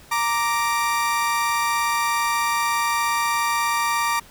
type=tone pair together; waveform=30% pulse; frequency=932.4 / 1174.7 Hz; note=A#5 / D6; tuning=0 / 0 cents; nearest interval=major third; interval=400 cents; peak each=-20 dBFS; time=0.11-4.2 s; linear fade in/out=10 ms; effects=pink hiss -48 dBFS RMS until 4.3 s